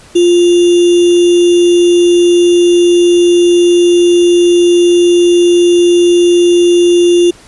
sine tone with sample-and-hold, 349.2 Hz, F4, in tune, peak -4 dBFS, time 0.15-7.31 s, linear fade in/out 10 ms, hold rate 3150 Hz, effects pink hiss -39 dBFS RMS until 7.47 s + resampled to 24000 Hz

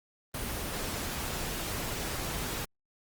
pink noise, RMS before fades -35 dBFS, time 0.34-2.65 s, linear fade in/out 5 ms, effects Opus 24 kbps

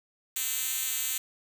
5% pulse tone with high-pass filter, 258.7 Hz, C4, 19 cents flat, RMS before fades -31 dBFS, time 0.36-1.18 s, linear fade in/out 5 ms, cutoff 6500 Hz, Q 0.6, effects none

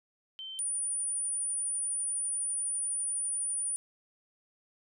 sine tone pair in turn, 3100 / 9444 Hz, G7 / D9, -20 / +9 cents, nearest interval octave + perfect fifth, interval 1929 cents, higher second, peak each -39 / -30 dBFS, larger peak second, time 0.39-0.59 / 0.59-3.76 s, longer second, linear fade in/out 0 ms, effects none

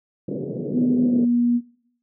pink band-pass noise, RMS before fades -28 dBFS, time 0.28-1.25 s, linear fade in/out 5 ms, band 140 to 520 Hz, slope 48 dB/octave
sine tone with pitch glide, 247.6 to 240.1 Hz, B3 to B3, +5 to -49 cents, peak -16 dBFS, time 0.72-1.61 s, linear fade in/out 50 ms, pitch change -54 cents, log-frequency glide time 1.03-1.25 s
effects noise-tail reverb RT60 0.6 s tail -17 dB re dry

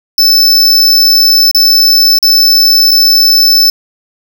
square tone with dropouts, 5274 Hz, E8, in tune, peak -4 dBFS, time 0.18-3.7 s, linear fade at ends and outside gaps 2 ms, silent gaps 1.513-1.547 / 2.187-2.227 / 2.91-2.914 s, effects none

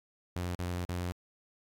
sawtooth tone with dropouts, 88.7 Hz, F2, 27 cents sharp, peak -29 dBFS, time 0.36-1.12 s, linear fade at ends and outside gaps 0 ms, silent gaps 0.549-0.592 / 0.85-0.892 s, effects AAC 48 kbps

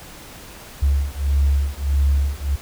sine beating tone pair, 69.3 / 70.9 Hz, C#2 / C#2, 0 / +40 cents, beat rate 1.6 Hz, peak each -18 dBFS, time 0.82-2.56 s, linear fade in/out 10 ms, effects tanh soft clip ceiling -9 dBFS + pink hiss -40 dBFS RMS until 2.61 s

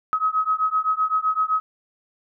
sine beating tone pair, 1270 / 1277.8 Hz, D#6 / D#6, +35 / +46 cents, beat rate 7.8 Hz, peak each -22 dBFS, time 0.13-1.6 s, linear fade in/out 0 ms, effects none

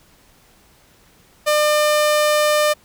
sawtooth tone, 600 Hz, D5, 37 cents sharp, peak -10 dBFS, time 1.46-2.74 s, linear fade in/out 20 ms, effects pink hiss -53 dBFS RMS until 2.84 s

